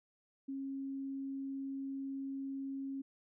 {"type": "tone", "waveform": "sine", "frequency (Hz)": 271.8, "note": "C#4", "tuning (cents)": -34, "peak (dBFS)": -38, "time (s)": [0.48, 3.02], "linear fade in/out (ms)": 10, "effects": []}